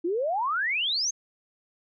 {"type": "exponential sweep", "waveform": "sine", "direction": "up", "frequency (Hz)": [322.3, 6550], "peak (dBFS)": -24, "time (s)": [0.04, 1.11], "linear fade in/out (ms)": 10, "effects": []}